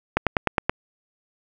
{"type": "slowing click train", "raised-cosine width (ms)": 0.5, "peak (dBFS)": -3, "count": 6, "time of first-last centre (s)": [0.17, 0.695], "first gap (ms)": 97, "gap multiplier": 1.04, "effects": []}